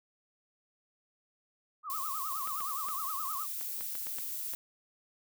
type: tone with vibrato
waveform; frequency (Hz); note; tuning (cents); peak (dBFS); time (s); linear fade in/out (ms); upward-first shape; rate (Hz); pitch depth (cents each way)
sine; 1168; D6; -10; -36; 1.83-3.47; 50; triangle; 9.6; 200
type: noise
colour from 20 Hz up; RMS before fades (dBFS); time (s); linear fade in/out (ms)
violet; -38; 1.9-4.55; 0
type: clicks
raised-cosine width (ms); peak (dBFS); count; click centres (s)
0.3; -29; 9; 2.474 / 2.606 / 2.886 / 3.612 / 3.809 / 3.953 / 4.069 / 4.185 / 4.536
effects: none